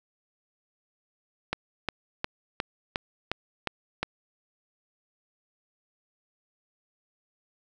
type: click train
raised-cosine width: 0.3 ms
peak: -11 dBFS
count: 8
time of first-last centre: 1.53-4.03 s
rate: 2.8 Hz
effects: none